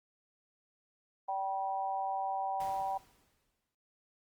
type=harmonic tone; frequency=193.5 Hz; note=G3; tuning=22 cents flat; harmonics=3 / 4 / 5; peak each=-44 / -33 / -39 dBFS; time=1.28-2.98 s; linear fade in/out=10 ms
type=noise with exponential decay; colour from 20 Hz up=pink; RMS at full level=-49 dBFS; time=2.6-3.75 s; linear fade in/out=2 ms; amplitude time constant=250 ms
effects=noise-tail reverb RT60 0.5 s tail -21 dB re dry + Opus 32 kbps